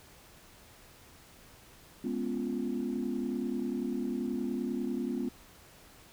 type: chord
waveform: sine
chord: C# dominant seventh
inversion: second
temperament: equal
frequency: 207.7 / 246.9 / 277.2 / 349.2 Hz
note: G#3 / B3 / C#4 / E#4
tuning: 0 / 0 / 0 / 0 cents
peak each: -37 / -33 / -37 / -37 dBFS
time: 2.04-5.29 s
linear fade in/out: 5 ms
effects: tanh soft clip ceiling -23 dBFS + pink hiss -56 dBFS RMS until 6.12 s